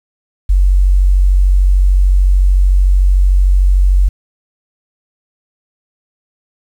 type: tone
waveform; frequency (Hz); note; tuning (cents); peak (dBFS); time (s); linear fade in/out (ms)
sine; 46.72; F#1; +18; -6; 0.49-4.09; 10
effects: 7-bit